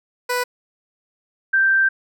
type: tone pair in turn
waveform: 15% pulse / sine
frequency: 493.9 / 1568 Hz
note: B4 / G6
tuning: 0 / 0 cents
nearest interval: octave + minor sixth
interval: 2000 cents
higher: second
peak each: -13 dBFS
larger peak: neither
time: 0.29-0.44 / 1.53-1.89 s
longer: second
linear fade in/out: 10 ms
effects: none